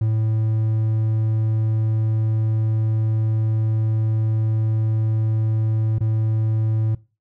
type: tone with dropouts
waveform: triangle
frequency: 110 Hz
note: A2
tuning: in tune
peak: -15 dBFS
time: 0.01-6.95 s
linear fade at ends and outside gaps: 5 ms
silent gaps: 5.985-6.006 s
effects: noise-tail reverb RT60 0.3 s tail -20 dB re dry